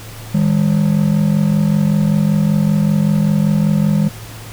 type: ring-modulated tone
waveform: triangle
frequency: 180.3 Hz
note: F#3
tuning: 45 cents flat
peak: -6 dBFS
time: 0.34-4.09 s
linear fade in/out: 10 ms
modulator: 22.6 Hz
effects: added 110 Hz sine -32 dBFS peak until 4.52 s + pink hiss -35 dBFS RMS until 4.52 s